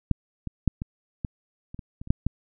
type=clicks; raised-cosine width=5 ms; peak=-7 / -19 / -7 / -18 / -16 / -26 / -24 / -25 / -27 / -7 / -11 dBFS; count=11; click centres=0.113 / 0.473 / 0.677 / 0.819 / 1.248 / 1.745 / 1.792 / 2.015 / 2.074 / 2.105 / 2.266 s; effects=none